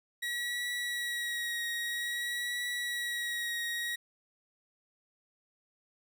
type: tone with vibrato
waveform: 30% pulse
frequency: 1913 Hz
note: A#6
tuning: 44 cents sharp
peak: -30 dBFS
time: 0.22-3.96 s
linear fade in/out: 10 ms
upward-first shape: triangle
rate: 0.51 Hz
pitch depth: 28 cents each way
effects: none